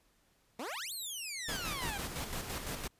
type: exponential two-way sweep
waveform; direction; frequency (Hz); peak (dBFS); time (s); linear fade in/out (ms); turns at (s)
15% pulse; up then down; 212 to 4455 to 770; -32; 0.59-1.98; 5; 0.93
type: noise with tremolo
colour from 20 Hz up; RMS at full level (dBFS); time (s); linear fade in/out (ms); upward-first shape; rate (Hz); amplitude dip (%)
pink; -38; 1.48-2.88; 10; square; 5.9; 45
effects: pink hiss -71 dBFS RMS until 2.99 s + resampled to 32000 Hz